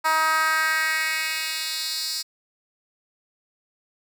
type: tone with high-pass filter sweep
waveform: 10% pulse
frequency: 316.5 Hz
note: D#4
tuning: 30 cents sharp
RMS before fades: -24 dBFS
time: 0.04-2.23 s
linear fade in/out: 20 ms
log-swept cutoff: 1000 to 5000 Hz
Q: 2.3
effects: none